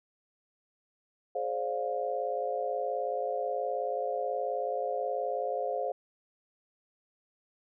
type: chord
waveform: sine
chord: D half-diminished seventh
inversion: second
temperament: just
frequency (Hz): 422.9 / 528.6 / 587.3 / 704.8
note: Ab4 / C5 / D5 / F5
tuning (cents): +31 / +18 / 0 / +16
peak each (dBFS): -37 / -33 / -38 / -34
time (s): 1.35-5.92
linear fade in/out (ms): 5
effects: none